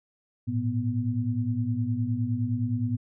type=tone cluster; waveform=sine; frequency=107.4 / 117.1 / 245.7 Hz; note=A2 / A#2 / B3; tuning=-41 / +8 / -9 cents; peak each=-29 dBFS; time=0.47-2.97 s; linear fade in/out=20 ms; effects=none